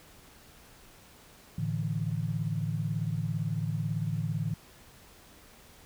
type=chord; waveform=sine; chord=A suspended fourth; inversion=none; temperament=equal; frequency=110 / 146.83 / 164.81 Hz; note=A2 / D3 / E3; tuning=0 / 0 / 0 cents; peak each=-33 dBFS; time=1.58-4.54 s; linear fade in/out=5 ms; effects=pink hiss -55 dBFS RMS until 5.85 s